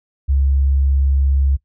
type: tone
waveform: sine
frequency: 68.5 Hz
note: C#2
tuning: 20 cents flat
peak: -12 dBFS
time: 0.28-1.57 s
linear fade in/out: 20 ms
effects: noise-tail reverb RT60 0.1 s tail -21 dB re dry